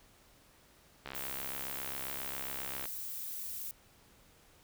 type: click train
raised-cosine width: 0.3 ms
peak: -25 dBFS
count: 122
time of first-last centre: 1.06-2.855 s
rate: 67.4 Hz
type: noise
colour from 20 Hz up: violet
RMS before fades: -41 dBFS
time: 1.15-3.71 s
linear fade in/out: 0 ms
effects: pink hiss -63 dBFS RMS until 4.63 s